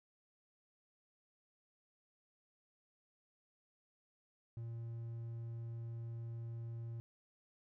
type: tone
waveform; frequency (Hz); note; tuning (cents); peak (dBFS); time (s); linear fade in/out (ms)
triangle; 115.8; A#2; -11; -40; 4.57-7; 0
effects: none